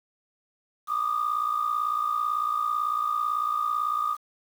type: tone pair together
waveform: sine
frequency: 1174.7 / 1232.7 Hz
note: D6 / D#6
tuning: 0 / -17 cents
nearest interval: minor second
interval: 83 cents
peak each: -27 / -25 dBFS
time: 0.87-4.17 s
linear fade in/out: 50 ms
effects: tanh soft clip ceiling -18 dBFS + 8-bit